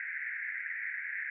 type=band-pass noise; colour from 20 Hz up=pink; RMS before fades=-38 dBFS; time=0-1.3 s; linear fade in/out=2 ms; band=1600 to 2200 Hz; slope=96 dB/octave; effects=none